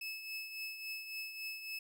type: tone with tremolo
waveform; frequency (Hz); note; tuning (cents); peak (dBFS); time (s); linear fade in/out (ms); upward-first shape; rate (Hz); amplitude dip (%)
30% pulse; 2600; E7; -24; -36; 0.01-1.79; 5; triangle; 3.6; 60
effects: none